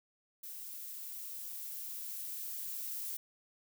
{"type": "noise with level ramp", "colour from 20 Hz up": "violet", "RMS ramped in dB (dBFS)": [-46, -40], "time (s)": [0.43, 3.17], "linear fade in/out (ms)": 5, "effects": []}